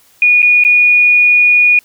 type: tone with dropouts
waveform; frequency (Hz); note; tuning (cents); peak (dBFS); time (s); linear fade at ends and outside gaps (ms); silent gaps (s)
sine; 2452; D#7; -26; -5; 0.22-1.79; 2; 0.42-0.427 / 0.638-0.649
effects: white hiss -49 dBFS RMS until 1.84 s